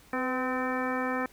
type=harmonic tone with a mistuned harmonic; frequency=257 Hz; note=C4; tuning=31 cents flat; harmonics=1 / 2 / 3 / 4 / 5 / 6 / 7 / 9; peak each=-32 / -34 / -37 / -37 / -36 / -41 / -36 / -42 dBFS; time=0.13-1.26 s; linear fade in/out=2 ms; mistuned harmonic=2; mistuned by=-29 cents; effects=pink hiss -57 dBFS RMS until 1.32 s